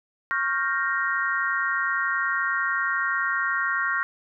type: chord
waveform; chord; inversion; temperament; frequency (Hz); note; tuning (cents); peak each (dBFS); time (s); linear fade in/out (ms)
sine; G half-diminished seventh; second; equal with one note detuned; 1099.2 / 1396.9 / 1568 / 1864.7; Db6 / F6 / G6 / Bb6; -15 / 0 / 0 / 0; -29 / -27 / -29 / -27; 0.31-4.03; 0
effects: none